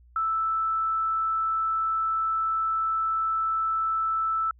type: tone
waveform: sine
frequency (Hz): 1318.5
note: E6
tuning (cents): 0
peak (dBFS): -23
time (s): 0.16-4.51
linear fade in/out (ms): 2
effects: added 60 Hz sine -52 dBFS peak until 4.59 s